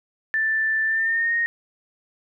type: tone with pitch glide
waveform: sine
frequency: 1767 to 1860.2 Hz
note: A6 to A#6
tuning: +7 to -4 cents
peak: -19 dBFS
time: 0.34-1.46 s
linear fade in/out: 0 ms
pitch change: +89 cents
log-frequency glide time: 0.85-1.34 s
effects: none